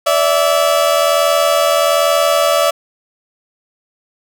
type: tone pair together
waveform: 30% pulse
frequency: 578.1 / 659.3 Hz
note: D5 / E5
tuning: -27 / 0 cents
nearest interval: major second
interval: 227 cents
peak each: -11 dBFS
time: 0.06-2.71 s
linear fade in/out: 10 ms
effects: none